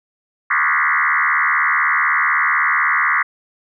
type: tone with frequency modulation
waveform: sine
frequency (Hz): 1568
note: G6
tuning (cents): 0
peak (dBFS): -13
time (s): 0.5-3.23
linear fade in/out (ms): 10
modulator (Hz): 76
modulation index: 6.4
effects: none